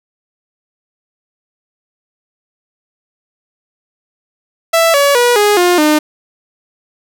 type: tone with pitch steps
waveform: sawtooth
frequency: 662 / 566.4 / 484.6 / 414.6 / 354.8 / 303.5 Hz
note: E5 / C#5 / B4 / G#4 / F4 / D#4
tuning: +7 / +37 / -33 / -3 / +27 / -43 cents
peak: -4 dBFS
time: 4.73-5.99 s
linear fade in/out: 10 ms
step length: 210 ms
effects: none